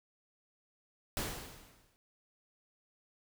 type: noise with exponential decay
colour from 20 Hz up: pink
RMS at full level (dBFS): -34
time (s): 1.17-1.96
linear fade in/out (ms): 0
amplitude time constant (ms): 170
effects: none